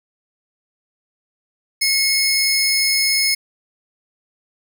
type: tone pair together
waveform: sawtooth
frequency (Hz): 2173 / 5168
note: C#7 / E8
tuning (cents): -35 / -35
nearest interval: octave + minor third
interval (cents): 1500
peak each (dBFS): -15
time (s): 1.81-3.35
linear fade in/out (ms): 10
effects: none